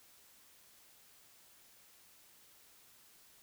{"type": "silence", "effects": ["white hiss -63 dBFS RMS until 3.42 s"]}